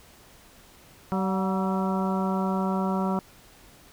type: harmonic tone with a mistuned harmonic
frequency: 191 Hz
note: G3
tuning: 45 cents flat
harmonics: 1 / 2 / 3 / 4 / 5 / 6 / 7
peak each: -25 / -33 / -35 / -34 / -33 / -38 / -37 dBFS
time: 1.12-3.19 s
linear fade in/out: 0 ms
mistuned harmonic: 4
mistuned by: -60 cents
effects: pink hiss -53 dBFS RMS until 3.92 s